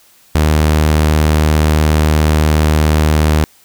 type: tone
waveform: sawtooth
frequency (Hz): 76.9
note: D#2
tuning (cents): -20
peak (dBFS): -5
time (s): 0.35-3.44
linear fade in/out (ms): 0
effects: white hiss -48 dBFS RMS until 3.64 s